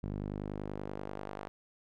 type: tone with band-pass filter sweep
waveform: sawtooth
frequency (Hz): 50.3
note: G1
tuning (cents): +45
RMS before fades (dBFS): -40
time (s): 0.03-1.48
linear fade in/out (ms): 0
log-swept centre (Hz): 180 to 870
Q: 0.84
effects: none